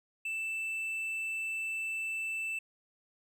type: tone with hard clipping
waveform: triangle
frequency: 2650 Hz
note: E7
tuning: 9 cents sharp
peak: -34 dBFS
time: 0.25-2.59 s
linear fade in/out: 5 ms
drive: 6 dB
effects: none